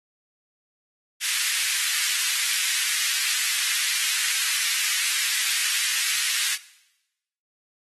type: high-pass noise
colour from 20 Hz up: pink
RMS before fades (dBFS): -25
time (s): 1.2-6.58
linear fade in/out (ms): 50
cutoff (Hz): 1800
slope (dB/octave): 24
effects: noise-tail reverb RT60 0.9 s tail -18 dB re dry + AAC 32 kbps